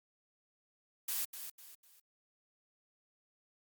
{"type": "noise with echo", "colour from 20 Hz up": "blue", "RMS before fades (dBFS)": -36, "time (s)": [1.08, 1.25], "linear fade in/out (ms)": 5, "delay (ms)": 250, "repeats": 3, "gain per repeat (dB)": -9, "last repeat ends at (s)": 2, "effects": ["Opus 48 kbps"]}